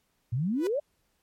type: exponential sweep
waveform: sine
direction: up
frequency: 110 to 620 Hz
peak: -25 dBFS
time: 0.32-0.8 s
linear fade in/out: 10 ms
type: tone with exponential growth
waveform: sawtooth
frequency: 493.9 Hz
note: B4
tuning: in tune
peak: -28 dBFS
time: 0.54-0.67 s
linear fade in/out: 2 ms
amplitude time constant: 27 ms
effects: pink hiss -73 dBFS RMS until 1.22 s + MP3 64 kbps